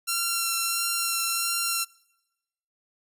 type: tone with vibrato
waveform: 5% pulse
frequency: 1365 Hz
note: F6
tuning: 40 cents flat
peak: -13 dBFS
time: 0.07-1.85 s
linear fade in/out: 20 ms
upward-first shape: sine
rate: 1.5 Hz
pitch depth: 13 cents each way
effects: noise-tail reverb RT60 1.0 s tail -26 dB re dry + resampled to 32000 Hz